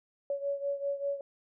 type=beating tone pair; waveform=sine; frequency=561 / 566.1 Hz; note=C#5 / C#5; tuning=+21 / +36 cents; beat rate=5.1 Hz; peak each=-32 / -36 dBFS; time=0.3-1.21 s; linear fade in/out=2 ms; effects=none